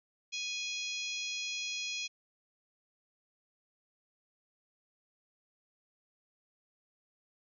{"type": "harmonic tone with a mistuned harmonic", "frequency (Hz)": 830.6, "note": "G#5", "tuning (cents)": 0, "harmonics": [3, 4, 5, 6, 7, 8], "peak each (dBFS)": [-39, -41, -43, -45, -46, -47], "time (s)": [0.32, 2.08], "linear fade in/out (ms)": 20, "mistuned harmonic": 6, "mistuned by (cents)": 31, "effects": []}